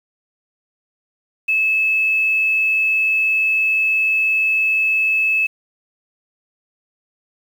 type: tone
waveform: sine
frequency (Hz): 2603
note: E7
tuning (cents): -22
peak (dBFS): -14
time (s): 1.48-5.47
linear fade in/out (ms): 10
effects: 7-bit